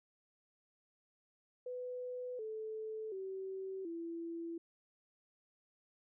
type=tone with pitch steps; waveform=sine; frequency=498.6 / 436.6 / 382.3 / 334.7 Hz; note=B4 / A4 / G4 / E4; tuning=+16 / -13 / -43 / +26 cents; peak=-40 dBFS; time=1.66-4.58 s; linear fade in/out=5 ms; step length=730 ms; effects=none